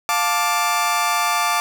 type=chord; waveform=sawtooth; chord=D minor; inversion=first; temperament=just; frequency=704.8 / 881 / 1174.7 Hz; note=F5 / A5 / D6; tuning=+16 / +2 / 0 cents; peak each=-20 / -19 / -16 dBFS; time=0.09-1.6 s; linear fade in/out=0 ms; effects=none